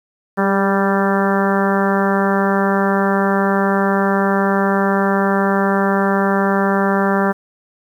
harmonic tone with a mistuned harmonic, 196 Hz, G3, in tune, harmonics 1 / 2 / 3 / 4 / 5 / 6 / 7 / 8 / 9, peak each -17 / -20 / -22 / -23 / -24 / -25 / -25 / -26 / -27 dBFS, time 0.37-7.33 s, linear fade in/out 20 ms, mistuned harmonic 2, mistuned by +22 cents, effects 8-bit

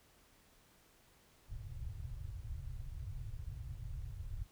pink low-pass noise, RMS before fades -44 dBFS, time 1.48-4.47 s, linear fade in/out 50 ms, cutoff 140 Hz, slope 96 dB/octave, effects pink hiss -67 dBFS RMS until 4.51 s

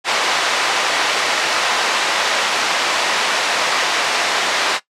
pink band-pass noise, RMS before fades -18 dBFS, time 0.04-4.8 s, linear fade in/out 50 ms, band 730 to 5100 Hz, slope 12 dB/octave, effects noise-tail reverb RT60 0.1 s tail -17 dB re dry + low-pass 10000 Hz 12 dB/octave

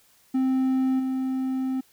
triangle tone with level steps, 261.6 Hz, C4, in tune, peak -18 / -22 dBFS, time 0.34-1.81 s, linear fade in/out 10 ms, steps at 0.99 s, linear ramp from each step 10 ms, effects white hiss -60 dBFS RMS until 1.92 s

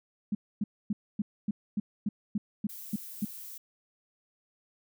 sine tone bursts, 207.7 Hz, G#3, in tune, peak -26 dBFS, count 11, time 0.32-3.25 s, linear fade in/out 5 ms, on 30 ms, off 260 ms
violet noise, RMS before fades -44 dBFS, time 2.69-3.58 s, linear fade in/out 5 ms
effects none

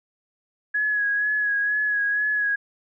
sine tone with vibrato, 1676 Hz, G#6, 15 cents sharp, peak -20 dBFS, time 0.74-2.56 s, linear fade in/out 10 ms, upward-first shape sine, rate 2.1 Hz, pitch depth 29 cents each way, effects none

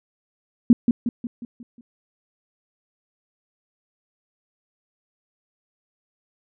sine tone with echo, 237.6 Hz, A#3, 33 cents sharp, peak -7 dBFS, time 0.7-0.73 s, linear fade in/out 2 ms, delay 180 ms, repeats 6, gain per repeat -6 dB, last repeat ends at 1.81 s, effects none

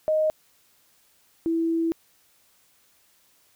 sine tone pair in turn, 622.3 / 329.7 Hz, D#5 / E4, 0 / 0 cents, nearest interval major seventh, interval 1100 cents, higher first, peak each -19 / -21 dBFS, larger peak first, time 0.08-0.3 / 1.46-1.92 s, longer second, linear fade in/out 0 ms, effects white hiss -62 dBFS RMS until 3.55 s

